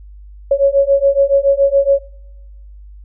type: beating tone pair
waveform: sine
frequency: 551 / 558.1 Hz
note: C#5 / C#5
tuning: -11 / +12 cents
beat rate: 7.1 Hz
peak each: -13 / -12 dBFS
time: 0.51-1.99 s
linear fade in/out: 5 ms
effects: noise-tail reverb RT60 0.9 s tail -21 dB re dry + added 50 Hz sine -34 dBFS peak until 3.04 s